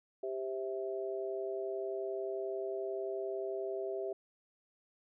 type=harmonic tone; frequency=131.3 Hz; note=C3; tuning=6 cents sharp; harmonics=3 / 4 / 5; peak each=-37 / -45 / -40 dBFS; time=0.23-4.13 s; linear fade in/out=5 ms; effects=none